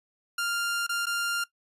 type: tone with dropouts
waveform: sawtooth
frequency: 1396.9 Hz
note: F6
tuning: in tune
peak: -23 dBFS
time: 0.38-1.44 s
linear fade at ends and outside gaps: 5 ms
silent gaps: 0.867-0.892 / 1.057-1.067 s
effects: noise-tail reverb RT60 0.1 s tail -19 dB re dry + resampled to 32000 Hz